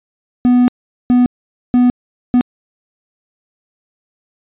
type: tone bursts at uneven times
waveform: triangle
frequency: 246.9 Hz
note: B3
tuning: in tune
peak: -5 dBFS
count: 4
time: 0.45-0.68 / 1.1-1.26 / 1.74-1.9 / 2.34-2.41 s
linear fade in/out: 0 ms
effects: resampled to 8000 Hz